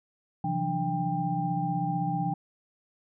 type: tone cluster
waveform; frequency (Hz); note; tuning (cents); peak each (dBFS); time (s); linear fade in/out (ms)
sine; 133.7 / 167.2 / 183 / 294.6 / 794; C3 / E3 / F#3 / D4 / G5; +38 / +25 / -19 / +6 / +22; -35 / -30 / -37 / -36 / -30; 0.44-2.34; 5
effects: none